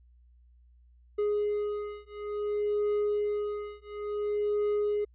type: beating tone pair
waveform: triangle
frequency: 415.3 / 415.87 Hz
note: G#4 / G#4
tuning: 0 / +2 cents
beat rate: 0.57 Hz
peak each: -29 / -29 dBFS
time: 1.18-5.05 s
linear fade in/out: 10 ms
effects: added 60 Hz sine -56 dBFS peak until 5.14 s + resampled to 8000 Hz